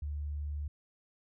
sine tone, 73.42 Hz, D2, in tune, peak -34 dBFS, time 0.02-0.68 s, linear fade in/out 5 ms, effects none

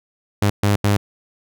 sawtooth tone bursts at uneven times, 102 Hz, G#2, 31 cents flat, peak -10 dBFS, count 3, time 0.42-0.5 / 0.63-0.76 / 0.84-0.97 s, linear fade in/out 5 ms, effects none

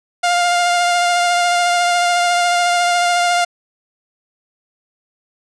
sawtooth tone with vibrato, 703 Hz, F5, 11 cents sharp, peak -9 dBFS, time 0.23-3.45 s, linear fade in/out 10 ms, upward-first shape triangle, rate 14 Hz, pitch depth 19 cents each way, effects resampled to 22050 Hz + 8-bit

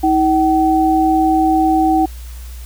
sine tone pair together, 319.6 / 761.9 Hz, D#4 / G5, +47 / -49 cents, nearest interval octave + minor third, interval 1504 cents, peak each -13 dBFS, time 0.03-2.06 s, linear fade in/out 10 ms, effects added 60 Hz sine -28 dBFS peak until 2.65 s + white hiss -42 dBFS RMS until 2.65 s

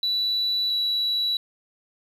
sine tone pair in turn, 3951 / 3926 Hz, B7 / B7, 0 / -11 cents, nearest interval unison, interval 11 cents, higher first, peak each -20 / -20 dBFS, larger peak neither, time 0.03-0.7 / 0.7-1.37 s, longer neither, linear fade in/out 2 ms, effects tanh soft clip ceiling -18 dBFS + 9-bit

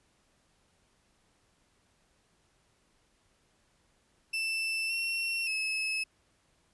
35% pulse tone with pitch steps, 2659 / 2719 / 2590 Hz, E7 / F7 / E7, +14 / -47 / -31 cents, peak -28 dBFS, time 4.33-6.04 s, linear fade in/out 10 ms, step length 570 ms, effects pink hiss -70 dBFS RMS until 6.73 s + resampled to 24000 Hz

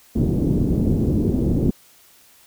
white low-pass noise, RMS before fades -19 dBFS, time 0.15-1.71 s, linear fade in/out 10 ms, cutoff 320 Hz, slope 24 dB/octave, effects white hiss -52 dBFS RMS until 2.46 s

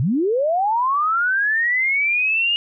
sine linear sweep, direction up, 107.6 to 2869 Hz, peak -16 dBFS, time 0-2.56 s, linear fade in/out 0 ms, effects none

